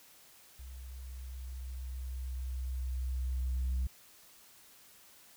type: tone with level ramp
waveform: sine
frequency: 63.8 Hz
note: C2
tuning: 43 cents flat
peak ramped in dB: -44 to -27 dBFS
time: 0.59-3.87 s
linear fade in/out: 5 ms
effects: tanh soft clip ceiling -28 dBFS + white hiss -59 dBFS RMS until 5.36 s